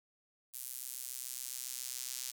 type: tone with high-pass filter sweep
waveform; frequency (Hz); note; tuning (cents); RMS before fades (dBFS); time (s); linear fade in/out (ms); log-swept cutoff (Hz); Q
square; 63.6; C2; -48; -43; 0.53-2.32; 20; 10000 to 6000; 1
effects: none